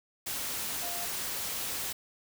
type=tone in noise; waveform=sine; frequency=698.5 Hz; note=F5; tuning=in tune; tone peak=-41 dBFS; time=0.82-1.06 s; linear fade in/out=10 ms; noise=white; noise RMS=-35 dBFS; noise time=0.26-1.93 s; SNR=-9 dB; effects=none